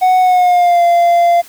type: tone with pitch glide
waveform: triangle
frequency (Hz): 740 to 690.4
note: F#5 to F5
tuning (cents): 0 to -20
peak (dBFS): -5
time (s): 0.01-1.42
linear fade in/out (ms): 20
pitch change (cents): -120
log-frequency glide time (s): 0.2-0.83
effects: white hiss -39 dBFS RMS until 1.48 s